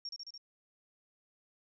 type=tone with echo; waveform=sine; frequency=5540 Hz; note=F8; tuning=15 cents flat; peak=-38 dBFS; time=0.05-0.09 s; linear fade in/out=2 ms; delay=72 ms; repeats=4; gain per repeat=-2 dB; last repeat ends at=0.378 s; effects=none